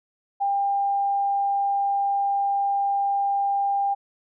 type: tone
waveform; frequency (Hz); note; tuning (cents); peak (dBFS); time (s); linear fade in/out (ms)
sine; 798; G5; +31; -20; 0.4-3.95; 20
effects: none

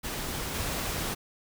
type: noise with level steps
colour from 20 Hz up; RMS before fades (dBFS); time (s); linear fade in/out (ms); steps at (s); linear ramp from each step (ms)
pink; -34 / -32; 0.03-1.15; 20; 0.54; 5
effects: none

